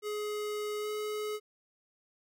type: tone with pitch glide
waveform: square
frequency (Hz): 420 to 423.7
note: G#4 to G#4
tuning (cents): +19 to +35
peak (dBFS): -34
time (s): 0.02-1.4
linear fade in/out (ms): 50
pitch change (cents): +16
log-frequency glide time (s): 0.8-0.88
effects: none